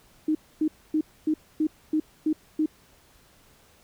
sine tone bursts, 310 Hz, D#4, 6 cents flat, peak -20 dBFS, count 8, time 0.28-2.66 s, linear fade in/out 5 ms, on 70 ms, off 260 ms, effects pink hiss -58 dBFS RMS until 3.83 s

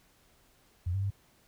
sine tone with pitch steps, 88.4 / 97.5 / 99.1 Hz, F2 / G2 / G2, +22 / -9 / +19 cents, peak -28 dBFS, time 0.86-1.106 s, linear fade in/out 10 ms, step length 82 ms, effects pink hiss -65 dBFS RMS until 1.47 s

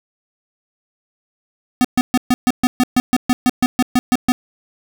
square tone bursts, 250 Hz, B3, 21 cents sharp, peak -11 dBFS, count 16, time 1.81-4.32 s, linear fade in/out 0 ms, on 35 ms, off 130 ms, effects none

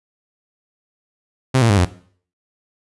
sawtooth tone with pitch steps, 130.81 / 115.2 / 101.45 / 89.35 Hz, C3 / A#2 / G#2 / F2, 0 / -20 / -40 / +40 cents, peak -8 dBFS, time 1.54-1.852 s, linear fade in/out 10 ms, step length 78 ms, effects noise-tail reverb RT60 0.5 s tail -17 dB re dry + resampled to 24000 Hz

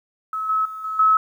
sine tone with level steps, 1291 Hz, E6, 37 cents flat, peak -23 / -17 / -30 / -24 / -12 dBFS, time 0.33-1.17 s, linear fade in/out 2 ms, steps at 0.49 / 0.65 / 0.84 / 0.99 s, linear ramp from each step 5 ms, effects 9-bit

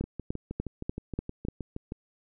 two click trains, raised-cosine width 3 ms, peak -22 / -17 dBFS, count 13 / 6, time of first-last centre 0.04-1.921 / 0.01-1.485 s, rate 6.38 / 3.39 Hz, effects none

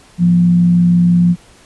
sine tone with frequency modulation, 174.7 Hz, F3, 1 cent sharp, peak -7 dBFS, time 0.18-1.36 s, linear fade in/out 50 ms, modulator 66.2 Hz, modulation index 0.24, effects pink hiss -45 dBFS RMS until 1.65 s + resampled to 24000 Hz

